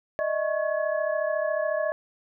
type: tone cluster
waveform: sine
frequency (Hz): 605 / 639 / 1100 / 1695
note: D#5 / D#5 / C#6 / G#6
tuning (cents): -49 / +46 / -14 / +35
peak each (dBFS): -27 / -27 / -36 / -34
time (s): 0.19-1.92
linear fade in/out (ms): 0
effects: none